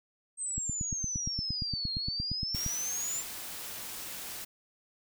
sine exponential two-way sweep, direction down then up, 8372 to 4197 to 7340 Hz, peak -32 dBFS, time 0.37-3.24 s, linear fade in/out 50 ms, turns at 1.94 s
click train, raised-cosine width 5 ms, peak -23 dBFS, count 19, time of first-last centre 0.58-2.663 s, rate 8.64 Hz
white noise, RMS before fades -41 dBFS, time 2.54-4.45 s, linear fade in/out 10 ms
effects none

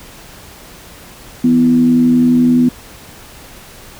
sine tone with frequency modulation, 247.9 Hz, B3, 7 cents sharp, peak -7 dBFS, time 1.44-2.69 s, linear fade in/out 5 ms, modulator 80 Hz, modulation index 0.44, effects pink hiss -37 dBFS RMS until 3.99 s

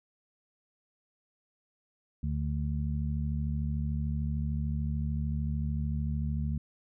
harmonic tone, 73.42 Hz, D2, in tune, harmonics 1 / 2 / 3, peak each -31 / -33 / -37 dBFS, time 2.23-6.58 s, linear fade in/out 5 ms, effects none

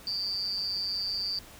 sine tone with amplitude modulation, 4686 Hz, D8, 5 cents flat, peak -25 dBFS, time 0.07-1.39 s, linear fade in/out 2 ms, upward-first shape sine, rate 194 Hz, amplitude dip 95%, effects pink hiss -50 dBFS RMS until 1.59 s

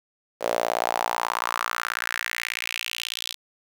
sawtooth tone with high-pass filter sweep, 58.27 Hz, A#1, in tune, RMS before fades -28 dBFS, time 0.4-3.36 s, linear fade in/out 50 ms, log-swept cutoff 540 to 3700 Hz, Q 3.5, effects 8-bit

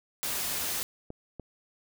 white noise, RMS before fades -32 dBFS, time 0.23-0.83 s, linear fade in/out 0 ms
clicks, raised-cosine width 2 ms, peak -26 dBFS, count 2, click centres 1.104 / 1.397 s
effects none

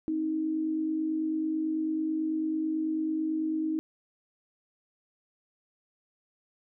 sine tone pair together, 266.1 / 315.2 Hz, C4 / D#4, +29 / +23 cents, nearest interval minor third, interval 294 cents, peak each -37 / -27 dBFS, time 0.08-3.79 s, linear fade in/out 0 ms, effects none

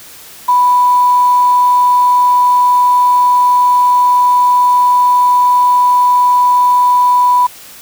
sine tone with quantisation, 987.8 Hz, B5, in tune, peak -6 dBFS, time 0.48-7.47 s, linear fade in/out 10 ms, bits 5, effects white hiss -35 dBFS RMS until 7.81 s

